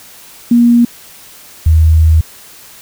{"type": "tone pair in turn", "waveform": "sine", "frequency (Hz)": [237.6, 79.73], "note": ["A#3", "D#2"], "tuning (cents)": [33, 43], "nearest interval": "octave + perfect fifth", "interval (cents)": 1890, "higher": "first", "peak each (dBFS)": -4, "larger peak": "neither", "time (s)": [[0.51, 0.85], [1.66, 2.21]], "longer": "second", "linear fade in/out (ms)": 5, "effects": ["white hiss -37 dBFS RMS until 2.81 s"]}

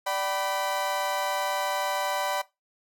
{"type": "chord", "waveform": "35% pulse", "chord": "G major", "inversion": "second", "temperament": "equal with one note detuned", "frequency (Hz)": [587.3, 765.6, 987.8], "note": ["D5", "G5", "B5"], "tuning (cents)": [0, -41, 0], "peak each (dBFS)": -29, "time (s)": [0.06, 2.42], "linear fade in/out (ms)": 10, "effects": ["noise-tail reverb RT60 0.2 s tail -18 dB re dry"]}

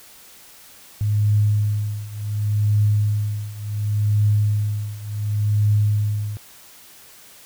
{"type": "tone with tremolo", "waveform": "sine", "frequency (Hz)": 104.7, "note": "G#2", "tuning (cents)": 15, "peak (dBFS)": -13, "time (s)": [1.01, 6.37], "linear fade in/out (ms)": 0, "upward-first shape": "triangle", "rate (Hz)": 0.69, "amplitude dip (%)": 90, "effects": ["white hiss -46 dBFS RMS until 7.45 s"]}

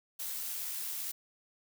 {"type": "noise with amplitude modulation", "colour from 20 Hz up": "blue", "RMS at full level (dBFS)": -37, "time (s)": [0.19, 1.12], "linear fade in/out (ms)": 10, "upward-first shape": "sine", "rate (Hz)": 77.7, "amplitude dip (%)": 25, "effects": []}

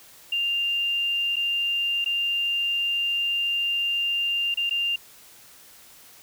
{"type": "tone with dropouts", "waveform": "sine", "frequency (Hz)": 2794, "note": "F7", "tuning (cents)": 0, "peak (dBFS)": -22, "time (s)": [0.32, 4.96], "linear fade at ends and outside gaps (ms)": 5, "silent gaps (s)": [[1.359, 1.365], [2.045, 2.059], [4.543, 4.572], [4.696, 4.708]], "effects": ["white hiss -50 dBFS RMS until 6.22 s"]}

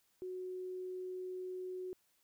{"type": "tone", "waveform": "sine", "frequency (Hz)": 368.4, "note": "F#4", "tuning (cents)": -7, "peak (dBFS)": -40, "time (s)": [0.22, 1.93], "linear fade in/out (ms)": 0, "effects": ["white hiss -75 dBFS RMS until 2.23 s"]}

